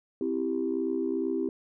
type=chord; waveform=sine; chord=C major; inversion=none; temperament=equal; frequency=261.6 / 329.6 / 392 Hz; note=C4 / E4 / G4; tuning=0 / 0 / 0 cents; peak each=-31 / -30 / -30 dBFS; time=0.21-1.49 s; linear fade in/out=2 ms; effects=tanh soft clip ceiling -18 dBFS